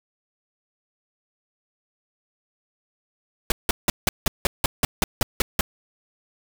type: noise bursts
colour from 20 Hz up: pink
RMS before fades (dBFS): -19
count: 12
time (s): 3.5-5.61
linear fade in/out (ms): 2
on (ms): 20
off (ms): 170
effects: none